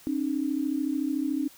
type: tone pair together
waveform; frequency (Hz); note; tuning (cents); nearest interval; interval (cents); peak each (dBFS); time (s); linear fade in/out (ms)
sine; 270.5 / 304.2; C#4 / D#4; -42 / -39; major second; 203; -28; 0.07-1.48; 0
effects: white hiss -53 dBFS RMS until 1.57 s